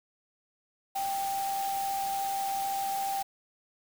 sine tone in noise, 786 Hz, G5, 4 cents sharp, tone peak -29 dBFS, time 0.95-3.23 s, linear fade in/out 10 ms, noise white, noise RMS -40 dBFS, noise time 0.95-3.23 s, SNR +8 dB, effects none

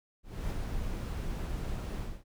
brown noise with ADSR envelope, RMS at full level -32 dBFS, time 0.23-2.24 s, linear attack 280 ms, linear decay 6 ms, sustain -3 dB, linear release 250 ms, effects none

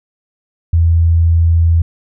sine tone, 83.3 Hz, E2, 19 cents sharp, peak -7 dBFS, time 0.73-1.82 s, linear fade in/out 5 ms, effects none

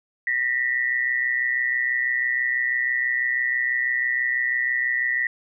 sine tone pair together, 1830 / 1956.1 Hz, A#6 / B6, -32 / -17 cents, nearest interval minor second, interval 115 cents, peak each -25 / -22 dBFS, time 0.27-5.27 s, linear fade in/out 2 ms, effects none

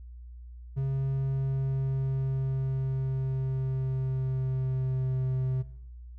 triangle tone with pitch glide, 134.9 to 129.85 Hz, C#3 to C3, -47 to -13 cents, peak -24 dBFS, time 0.76-5.63 s, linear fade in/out 20 ms, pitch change -66 cents, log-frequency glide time 1.11-5.25 s, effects noise-tail reverb RT60 0.9 s tail -19 dB re dry + added 60 Hz sine -42 dBFS peak until 6.18 s

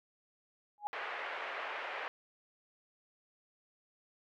sine tone with exponential growth, 830.6 Hz, G#5, in tune, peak -29 dBFS, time 0.78-0.87 s, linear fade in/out 0 ms, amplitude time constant 19 ms
white band-pass noise, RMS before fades -41 dBFS, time 0.93-2.08 s, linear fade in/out 0 ms, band 470 to 2300 Hz, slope 24 dB/octave
effects none

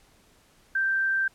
sine tone, 1568 Hz, G6, in tune, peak -22 dBFS, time 0.75-1.28 s, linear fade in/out 5 ms, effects pink hiss -60 dBFS RMS until 1.34 s + low-pass 12000 Hz 12 dB/octave

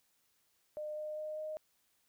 sine tone with pitch steps, 606 / 610.2 / 614.5 / 618.7 Hz, D#5 / D#5 / D#5 / D#5, -46 / -34 / -22 / -10 cents, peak -38 dBFS, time 0.77-1.57 s, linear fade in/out 0 ms, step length 200 ms, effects white hiss -75 dBFS RMS until 2.08 s

